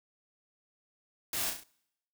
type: noise with echo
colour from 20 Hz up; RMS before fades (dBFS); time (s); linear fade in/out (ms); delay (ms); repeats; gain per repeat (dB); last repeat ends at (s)
white; -34; 1.33-1.5; 2; 34; 4; -5; 1.636
effects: noise-tail reverb RT60 0.8 s tail -25 dB re dry